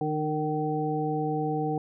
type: harmonic tone with a mistuned harmonic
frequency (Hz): 153.4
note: D#3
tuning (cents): -24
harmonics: 1 / 2 / 3 / 5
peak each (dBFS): -31 / -31 / -31 / -31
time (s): 0.01-1.78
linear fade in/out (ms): 2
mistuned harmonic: 2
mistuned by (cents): -16
effects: none